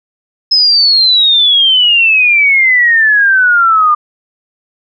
sine exponential sweep, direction down, 5160 to 1199 Hz, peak -5 dBFS, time 0.51-3.95 s, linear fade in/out 10 ms, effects none

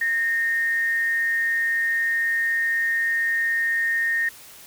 sine tone with amplitude modulation, 1841 Hz, A#6, 22 cents flat, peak -18 dBFS, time 0.01-4.29 s, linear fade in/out 5 ms, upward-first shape sine, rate 216 Hz, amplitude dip 35%, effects white hiss -45 dBFS RMS until 4.66 s

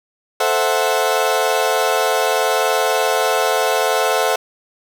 30% pulse chord, F# half-diminished seventh, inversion first, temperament equal, 440 / 523.3 / 659.3 / 740 Hz, A4 / C5 / E5 / F#5, 0 / 0 / 0 / 0 cents, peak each -18 dBFS, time 0.4-4.36 s, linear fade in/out 5 ms, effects none

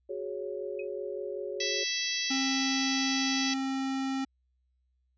sine chord, F# suspended second, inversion none, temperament equal, 370 / 415.3 / 554.4 Hz, F#4 / G#4 / C#5, 0 / 0 / 0 cents, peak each -38 / -37 / -38 dBFS, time 0.09-1.84 s, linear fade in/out 10 ms
sine tone with exponential decay, 2531 Hz, D#7, 29 cents sharp, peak -38 dBFS, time 0.79-0.88 s, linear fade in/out 5 ms, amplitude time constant 19 ms
harmonic tone, 659.3 Hz, E5, in tune, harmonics 3 / 4 / 5 / 6 / 7 / 8 / 9, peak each -37 / -37 / -37 / -37 / -37 / -37 / -37 dBFS, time 1.6-3.54 s, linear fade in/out 5 ms
square tone, 267.5 Hz, C4, 38 cents sharp, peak -30 dBFS, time 2.3-4.25 s, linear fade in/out 10 ms
effects added 63 Hz sine -70 dBFS peak until 5.17 s + resampled to 16000 Hz

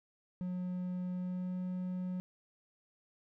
triangle tone with pitch glide, 181 to 182.47 Hz, F#3 to F#3, -38 to -24 cents, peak -33 dBFS, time 0.41-2.2 s, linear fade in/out 0 ms, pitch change +14 cents, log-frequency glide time 1.12-1.57 s, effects none

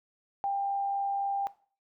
sine tone with amplitude modulation, 795 Hz, G5, 24 cents sharp, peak -26 dBFS, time 0.44-1.47 s, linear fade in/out 0 ms, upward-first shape sine, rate 83.8 Hz, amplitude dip 25%, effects noise-tail reverb RT60 0.4 s tail -17 dB re dry

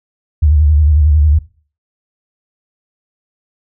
sine tone with vibrato, 75.2 Hz, D2, 42 cents sharp, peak -6 dBFS, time 0.42-1.39 s, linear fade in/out 10 ms, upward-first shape square, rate 11 Hz, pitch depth 67 cents each way, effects noise-tail reverb RT60 0.4 s tail -18 dB re dry

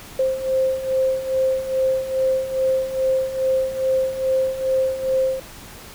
sine beating tone pair, 523.3 / 525.7 Hz, C5 / C5, 0 / +8 cents, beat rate 2.4 Hz, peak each -24 / -19 dBFS, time 0.19-5.4 s, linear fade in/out 5 ms, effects pink hiss -40 dBFS RMS until 5.94 s

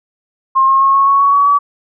sine tone with pitch steps, 1066 / 1076.5 / 1087.1 / 1097.9 / 1108.7 / 1119.6 / 1130.7 / 1141.9 Hz, C6 / C6 / C#6 / C#6 / C#6 / C#6 / C#6 / D6, +32 / +49 / -34 / -17 / 0 / +17 / +34 / -49 cents, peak -7 dBFS, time 0.55-1.59 s, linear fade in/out 20 ms, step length 130 ms, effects none

